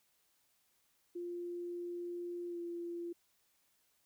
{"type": "tone with pitch glide", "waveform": "sine", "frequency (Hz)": [349.2, 343.6], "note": ["F4", "F4"], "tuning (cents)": [0, -28], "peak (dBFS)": -39, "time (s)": [1.15, 3.13], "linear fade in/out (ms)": 10, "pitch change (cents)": -28, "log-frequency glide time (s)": [2.48, 2.58], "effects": ["white hiss -75 dBFS RMS until 4.05 s"]}